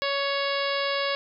harmonic tone with a mistuned harmonic, 559 Hz, C#5, 14 cents sharp, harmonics 1 / 2 / 3 / 4 / 5 / 6 / 7 / 8 / 9, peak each -28 / -31 / -33 / -34 / -35 / -36 / -36 / -37 / -38 dBFS, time 0.02-1.15 s, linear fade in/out 0 ms, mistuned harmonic 4, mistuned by -22 cents, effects none

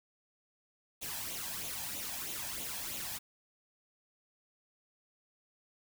white noise with flanger, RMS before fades -40 dBFS, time 1.01-3.19 s, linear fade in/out 20 ms, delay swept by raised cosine 0.29 to 1.24 ms, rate 3.1 Hz, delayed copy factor +0.6, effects none

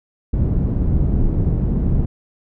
pink low-pass noise, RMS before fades -17 dBFS, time 0.33-2.06 s, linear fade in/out 10 ms, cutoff 210 Hz, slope 12 dB/octave, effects none

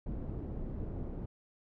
pink low-pass noise, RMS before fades -39 dBFS, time 0.06-1.26 s, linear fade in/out 5 ms, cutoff 350 Hz, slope 12 dB/octave, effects none

